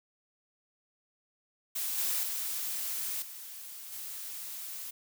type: noise with level steps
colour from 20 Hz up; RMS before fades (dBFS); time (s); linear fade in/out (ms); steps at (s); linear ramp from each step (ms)
blue; -34 / -31 / -35 / -45 / -41; 1.75-4.91; 10; 1.98 / 2.23 / 3.22 / 3.92; 2
effects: none